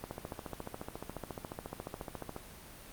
click train, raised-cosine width 1 ms, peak -25 dBFS, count 34, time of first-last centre 0.04-2.364 s, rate 14.2 Hz, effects pink hiss -51 dBFS RMS until 2.92 s + Opus 32 kbps

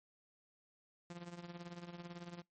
sawtooth tone with tremolo, 173.5 Hz, F3, 11 cents flat, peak -40 dBFS, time 1.1-2.42 s, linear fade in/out 0 ms, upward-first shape triangle, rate 18 Hz, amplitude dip 80%, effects noise-tail reverb RT60 0.2 s tail -26 dB re dry + MP3 32 kbps

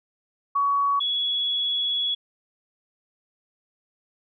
sine tone pair in turn, 1125 / 3371 Hz, C#6 / G#7, +25 / +25 cents, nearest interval octave + perfect fifth, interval 1900 cents, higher second, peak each -19 / -22 dBFS, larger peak first, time 0.55-1 / 1-2.15 s, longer second, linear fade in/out 10 ms, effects none

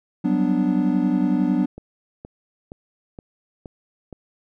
triangle chord, G major seventh, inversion third, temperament equal, 185 / 196 / 246.9 / 293.7 Hz, F#3 / G3 / B3 / D4, 0 / 0 / 0 / 0 cents, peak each -21 / -24 / -20 / -20 dBFS, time 0.24-1.66 s, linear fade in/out 10 ms
click train, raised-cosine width 2 ms, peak -23 dBFS, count 6, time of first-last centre 1.78-4.127 s, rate 2.13 Hz
effects none

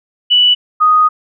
sine tone pair in turn, 2960 / 1244.5 Hz, F#7 / D#6, 0 / 0 cents, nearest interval octave + minor third, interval 1500 cents, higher first, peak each -6 dBFS, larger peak neither, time 0.3-0.55 / 0.8-1.09 s, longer second, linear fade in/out 20 ms, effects none

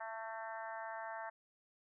harmonic tone with a mistuned harmonic, 223.2 Hz, A3, 25 cents sharp, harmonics 3 / 4 / 5 / 6 / 7 / 8 / 9, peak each -47 / -46 / -52 / -54 / -51 / -52 / -62 dBFS, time 0-1.3 s, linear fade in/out 10 ms, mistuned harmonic 8, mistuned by +18 cents, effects none

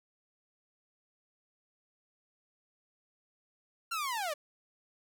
sawtooth linear sweep, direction down, 1396.9 to 562 Hz, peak -29 dBFS, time 3.91-4.34 s, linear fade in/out 10 ms, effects none

